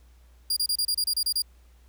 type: tone bursts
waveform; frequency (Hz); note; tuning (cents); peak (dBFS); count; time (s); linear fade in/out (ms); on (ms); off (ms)
sawtooth; 4814; D8; +42; -20; 10; 0.5-1.421; 5; 66; 29
effects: added 60 Hz sine -52 dBFS peak until 1.88 s + pink hiss -65 dBFS RMS until 1.88 s